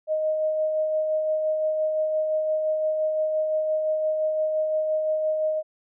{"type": "tone with tremolo", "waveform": "sine", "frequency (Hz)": 622.3, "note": "D#5", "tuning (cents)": 0, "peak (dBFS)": -20, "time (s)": [0.07, 5.63], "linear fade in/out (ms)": 50, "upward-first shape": "sine", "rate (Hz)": 5.8, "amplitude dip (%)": 30, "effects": []}